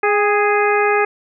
harmonic tone with a mistuned harmonic, 415.3 Hz, G#4, in tune, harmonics 1 / 2 / 3 / 4 / 5 / 6, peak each -16 / -19 / -21 / -22 / -23 / -24 dBFS, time 0.03-1.05 s, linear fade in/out 5 ms, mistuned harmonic 2, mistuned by -36 cents, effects none

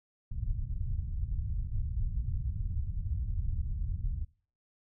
pink low-pass noise, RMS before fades -33 dBFS, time 0.31-4.25 s, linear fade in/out 10 ms, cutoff 110 Hz, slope 24 dB/octave, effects noise-tail reverb RT60 0.4 s tail -19 dB re dry

